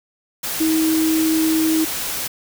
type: tone in noise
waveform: sine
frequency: 318.5 Hz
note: D#4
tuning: 41 cents sharp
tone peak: -15 dBFS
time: 0.6-1.85 s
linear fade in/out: 10 ms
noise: white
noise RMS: -25 dBFS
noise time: 0.43-2.28 s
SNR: +7 dB
effects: none